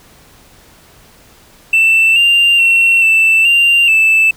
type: tone with pitch steps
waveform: triangle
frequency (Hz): 2666 / 2788 / 2719 / 2658 / 2781 / 2638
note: E7 / F7 / F7 / E7 / F7 / E7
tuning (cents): +19 / -4 / -47 / +14 / -8 / +1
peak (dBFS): -4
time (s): 1.73-4.31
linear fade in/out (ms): 5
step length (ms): 430
effects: tanh soft clip ceiling -2 dBFS + pink hiss -44 dBFS RMS until 4.36 s